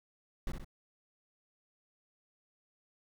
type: noise with echo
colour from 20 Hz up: brown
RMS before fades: -35 dBFS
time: 0.47-0.52 s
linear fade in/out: 2 ms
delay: 63 ms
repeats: 2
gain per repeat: -5 dB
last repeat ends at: 0.646 s
effects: none